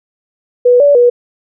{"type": "tone with pitch steps", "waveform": "sine", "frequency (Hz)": [491.1, 574, 484.9], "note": ["B4", "D5", "B4"], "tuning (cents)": [-10, -40, -32], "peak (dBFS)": -4, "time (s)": [0.65, 1.1], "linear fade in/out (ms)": 10, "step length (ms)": 150, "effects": []}